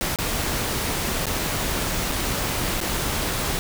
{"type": "noise with dropouts", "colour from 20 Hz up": "pink", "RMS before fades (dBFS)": -25, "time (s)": [0.01, 3.59], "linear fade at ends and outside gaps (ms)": 0, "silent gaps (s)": [[0.16, 0.187], [1.256, 1.267], [2.116, 2.12], [2.804, 2.812]], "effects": []}